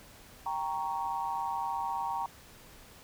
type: chord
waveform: sine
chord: G diminished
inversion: none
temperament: equal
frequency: 784 / 932.3 / 1108.7 Hz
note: G5 / Bb5 / Db6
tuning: 0 / 0 / 0 cents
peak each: -36 / -33 / -39 dBFS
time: 0.46-2.26 s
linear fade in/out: 2 ms
effects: pink hiss -54 dBFS RMS until 3.03 s